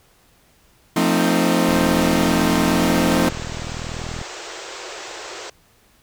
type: chord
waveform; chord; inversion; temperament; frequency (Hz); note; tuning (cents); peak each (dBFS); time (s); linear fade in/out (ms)
sawtooth; F dominant seventh; none; equal with one note detuned; 174.61 / 224 / 261.6 / 311.1; F3 / A3 / C4 / Eb4; 0 / +31 / 0 / 0; -17; 0.96-3.29; 5
type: click train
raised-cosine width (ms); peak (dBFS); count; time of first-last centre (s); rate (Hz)
5; -19; 103; 1.69-4.215; 40.4
type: band-pass noise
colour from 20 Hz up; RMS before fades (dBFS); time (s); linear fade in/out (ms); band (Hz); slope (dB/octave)
pink; -34; 1.96-5.5; 5; 330 to 8000; 96
effects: pink hiss -56 dBFS RMS until 6.02 s